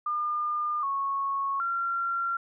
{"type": "tone with pitch steps", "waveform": "sine", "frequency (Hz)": [1207, 1102, 1373], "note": ["D6", "C#6", "F6"], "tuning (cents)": [47, -11, -30], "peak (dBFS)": -26, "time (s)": [0.06, 2.37], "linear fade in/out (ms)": 5, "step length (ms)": 770, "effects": []}